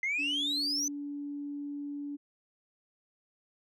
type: exponential sweep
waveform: sine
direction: up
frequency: 2048 to 6180 Hz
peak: -27 dBFS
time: 0.03-0.88 s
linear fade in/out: 2 ms
type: tone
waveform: sine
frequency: 287.6 Hz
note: D4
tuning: 36 cents flat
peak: -35 dBFS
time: 0.18-2.17 s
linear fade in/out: 20 ms
effects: tanh soft clip ceiling -26 dBFS